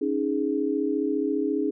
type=chord; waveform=sine; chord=C# suspended second; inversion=none; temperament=just; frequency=277.2 / 311.8 / 415.8 Hz; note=C#4 / D#4 / G#4; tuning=0 / +4 / +2 cents; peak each=-27 dBFS; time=0.01-1.71 s; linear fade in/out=10 ms; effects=none

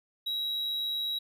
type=tone; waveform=triangle; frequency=3862 Hz; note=B7; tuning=39 cents flat; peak=-28 dBFS; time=0.26-1.19 s; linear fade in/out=10 ms; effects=none

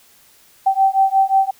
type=beating tone pair; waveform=sine; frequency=772 / 777.6 Hz; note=G5 / G5; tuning=-27 / -14 cents; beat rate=5.6 Hz; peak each=-15 dBFS; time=0.66-1.51 s; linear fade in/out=10 ms; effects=white hiss -51 dBFS RMS until 1.59 s

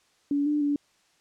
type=tone with pitch steps; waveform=sine; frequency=285.7 / 296.5 / 288.5 Hz; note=D4 / D4 / D4; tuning=-48 / +17 / -31 cents; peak=-22 dBFS; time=0.31-0.76 s; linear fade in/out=2 ms; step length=150 ms; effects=white hiss -65 dBFS RMS until 1.2 s + low-pass 7000 Hz 12 dB/octave

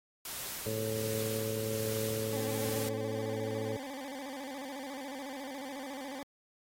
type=noise with tremolo; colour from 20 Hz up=white; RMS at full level=-40 dBFS; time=0.25-2.89 s; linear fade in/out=2 ms; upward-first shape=sine; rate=1.3 Hz; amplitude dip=30%
type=harmonic tone; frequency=110 Hz; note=A2; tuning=in tune; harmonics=1 / 2 / 3 / 4 / 5; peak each=-39 / -43 / -47 / -37 / -40 dBFS; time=0.66-3.77 s; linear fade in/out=5 ms
type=tone with vibrato; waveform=20% pulse; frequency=271.4 Hz; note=C#4; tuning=36 cents flat; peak=-35 dBFS; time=2.33-6.23 s; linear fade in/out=0 ms; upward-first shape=square; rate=14 Hz; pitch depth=81 cents each way
effects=AAC 48 kbps

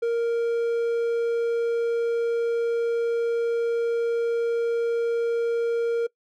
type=tone; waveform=triangle; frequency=466.2 Hz; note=A#4; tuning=in tune; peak=-19 dBFS; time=0.02-6.07 s; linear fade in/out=10 ms; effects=noise-tail reverb RT60 0.1 s tail -22 dB re dry

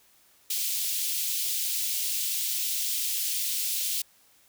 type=high-pass noise; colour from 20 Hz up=white; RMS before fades=-29 dBFS; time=0.5-4.02 s; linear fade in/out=5 ms; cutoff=2800 Hz; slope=24 dB/octave; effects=white hiss -61 dBFS RMS until 4.48 s

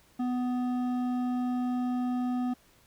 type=tone with hard clipping; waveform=sine; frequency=248.7 Hz; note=B3; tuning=12 cents sharp; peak=-29 dBFS; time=0.19-2.54 s; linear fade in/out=10 ms; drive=9 dB; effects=pink hiss -62 dBFS RMS until 2.86 s

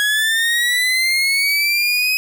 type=linear sweep; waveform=30% pulse; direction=up; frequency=1661.2 to 2539 Hz; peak=-12 dBFS; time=0-2.17 s; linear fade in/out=0 ms; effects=none

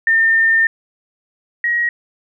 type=tone pair in turn; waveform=sine; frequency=1810 / 1895.8 Hz; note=A6 / A#6; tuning=+48 / +29 cents; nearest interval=minor second; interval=81 cents; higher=second; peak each=-10 / -14 dBFS; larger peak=first; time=0.07-0.67 / 1.64-1.89 s; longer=first; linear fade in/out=2 ms; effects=none

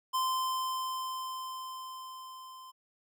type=tone with level ramp; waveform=square; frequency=1036 Hz; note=C6; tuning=17 cents flat; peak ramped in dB=-28 to -48 dBFS; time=0.13-2.72 s; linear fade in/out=20 ms; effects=none

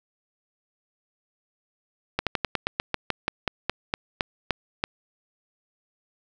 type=slowing click train; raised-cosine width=0.3 ms; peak=-7 dBFS; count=16; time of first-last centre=2.19-4.839 s; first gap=77 ms; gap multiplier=1.11; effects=none

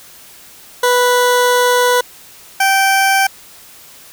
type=tone pair in turn; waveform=20% pulse; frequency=492.6 / 778.1 Hz; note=B4 / G5; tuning=-5 / -13 cents; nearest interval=minor sixth; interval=792 cents; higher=second; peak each=-5 dBFS; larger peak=neither; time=0.83-2.01 / 2.6-3.27 s; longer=first; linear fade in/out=5 ms; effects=white hiss -40 dBFS RMS until 4.12 s

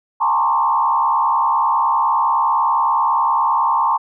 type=tone with frequency modulation; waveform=sine; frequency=987.8 Hz; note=B5; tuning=in tune; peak=-13 dBFS; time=0.2-3.98 s; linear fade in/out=20 ms; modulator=69.8 Hz; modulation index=2; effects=none

